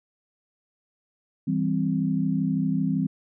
sine chord, C major, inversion first, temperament just, 163.52 / 196.22 / 261.6 Hz, E3 / G3 / C4, -14 / +2 / 0 cents, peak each -26 dBFS, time 1.47-3.07 s, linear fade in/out 10 ms, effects none

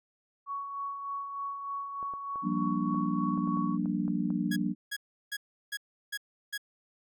sine tone with tremolo, 1117 Hz, C#6, 13 cents sharp, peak -32 dBFS, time 0.46-3.78 s, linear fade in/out 50 ms, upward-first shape sine, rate 3.3 Hz, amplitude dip 45%
clicks, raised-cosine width 1 ms, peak -33 dBFS, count 10, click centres 2.028 / 2.137 / 2.358 / 2.945 / 3.376 / 3.475 / 3.571 / 3.858 / 4.08 / 4.304 s
sine chord, G minor seventh, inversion third, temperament just, 176.4 / 196 / 235.2 / 294 Hz, F3 / G3 / Bb3 / D4, +18 / 0 / +16 / +2 cents, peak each -33 dBFS, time 2.42-4.75 s, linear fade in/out 50 ms
sawtooth tone bursts, 1661.2 Hz, G#6, in tune, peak -29 dBFS, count 6, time 4.51-6.578 s, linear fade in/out 10 ms, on 53 ms, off 350 ms
effects none

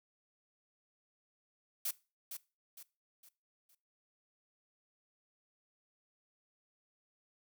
blue noise with echo, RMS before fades -36 dBFS, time 1.85-1.91 s, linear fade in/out 5 ms, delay 460 ms, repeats 4, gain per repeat -8 dB, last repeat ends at 3.75 s, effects noise-tail reverb RT60 0.3 s tail -20 dB re dry

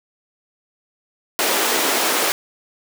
pink high-pass noise, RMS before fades -19 dBFS, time 1.39-2.32 s, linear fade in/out 0 ms, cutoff 320 Hz, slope 24 dB/octave, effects none

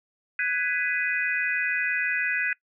sine chord, G# minor seventh, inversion third, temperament just, 1495.1 / 1661.2 / 1993.5 / 2492 Hz, F#6 / G#6 / B6 / D#7, +18 / 0 / +16 / +2 cents, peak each -29 dBFS, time 0.39-2.53 s, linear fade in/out 2 ms, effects noise-tail reverb RT60 0.1 s tail -22 dB re dry

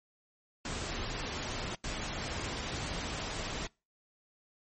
pink noise bursts at uneven times, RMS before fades -37 dBFS, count 2, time 0.65-1.75 / 1.84-3.67 s, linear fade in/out 2 ms, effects noise-tail reverb RT60 0.3 s tail -26 dB re dry + MP3 32 kbps

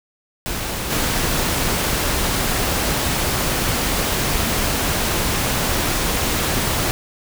pink noise with level steps, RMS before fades -25 / -20 dBFS, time 0.46-6.91 s, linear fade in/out 0 ms, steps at 0.9 s, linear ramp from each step 10 ms, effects none

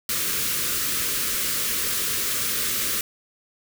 white band-stop noise, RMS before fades -25 dBFS, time 0.09-3.01 s, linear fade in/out 2 ms, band 550 to 1100 Hz, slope 48 dB/octave, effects none

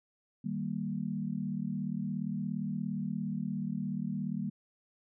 sine chord, Eb major, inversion none, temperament equal, 155.56 / 196 / 233.1 Hz, Eb3 / G3 / Bb3, 0 / 0 / 0 cents, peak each -38 / -35 / -37 dBFS, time 0.44-4.5 s, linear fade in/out 10 ms, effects none

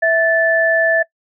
sine tone pair together, 656 / 1751.3 Hz, E5 / A6, -9 / -9 cents, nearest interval octave + perfect fourth, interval 1700 cents, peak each -14 dBFS, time 0.02-1.03 s, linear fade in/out 10 ms, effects noise-tail reverb RT60 0.1 s tail -21 dB re dry

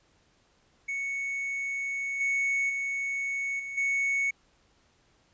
triangle tone with level steps, 2217 Hz, C#7, in tune, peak -28 / -23 / -27 / -33 / -23 dBFS, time 0.88-4.31 s, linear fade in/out 10 ms, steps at 2.2 / 2.69 / 3.59 / 3.77 s, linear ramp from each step 10 ms, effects pink hiss -66 dBFS RMS until 5.33 s + resampled to 16000 Hz

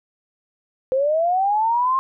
sine linear sweep, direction up, 510 to 1073 Hz, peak -16 dBFS, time 0.92-1.99 s, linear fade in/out 0 ms, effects none

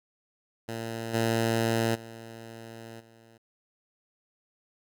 10% pulse tone with level steps, 114.2 Hz, A#2, 35 cents flat, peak -25 / -16 / -34 / -46 dBFS, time 0.68-3.38 s, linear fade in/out 10 ms, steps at 1.13 / 1.94 / 2.99 s, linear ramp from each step 20 ms, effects none

